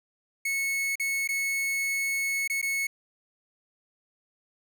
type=tone with dropouts; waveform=45% pulse; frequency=2199 Hz; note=C#7; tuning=14 cents flat; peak=-26 dBFS; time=0.45-2.87 s; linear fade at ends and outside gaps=5 ms; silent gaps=0.956-0.997 / 1.276-1.288 / 2.477-2.498 / 2.616-2.626 s; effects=none